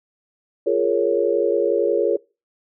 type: chord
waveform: sine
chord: Bb minor seventh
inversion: second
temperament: equal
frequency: 349.2 / 415.3 / 466.2 / 554.4 Hz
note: F4 / Ab4 / Bb4 / Db5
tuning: 0 / 0 / 0 / 0 cents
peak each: -23 / -21 / -21 / -22 dBFS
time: 0.66-2.17 s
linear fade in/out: 10 ms
effects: noise-tail reverb RT60 0.3 s tail -24 dB re dry